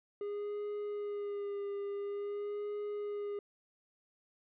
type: tone with vibrato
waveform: triangle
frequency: 408.4 Hz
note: G#4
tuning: 29 cents flat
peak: -34 dBFS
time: 0.21-3.39 s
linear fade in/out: 2 ms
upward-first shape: sine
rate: 0.48 Hz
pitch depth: 26 cents each way
effects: resampled to 8000 Hz